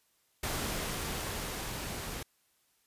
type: noise with level ramp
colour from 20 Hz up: pink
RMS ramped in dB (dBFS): -34 to -40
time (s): 0.43-2.23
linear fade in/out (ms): 5
effects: white hiss -72 dBFS RMS until 2.86 s + resampled to 32000 Hz